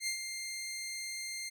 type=tone with ADSR envelope; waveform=15% pulse; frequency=2106 Hz; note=C7; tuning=11 cents sharp; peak=-25 dBFS; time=0-1.5 s; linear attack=71 ms; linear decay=99 ms; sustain=-7 dB; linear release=20 ms; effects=none